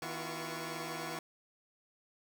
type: tone cluster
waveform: 10% pulse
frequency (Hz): 160.3 / 245.4 / 342 / 367.6 / 1114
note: E3 / B3 / F4 / F#4 / C#6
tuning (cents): -48 / -11 / -36 / -11 / +8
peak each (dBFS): -35 / -40 / -35 / -39 / -39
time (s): 0.02-1.19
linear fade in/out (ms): 2
effects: none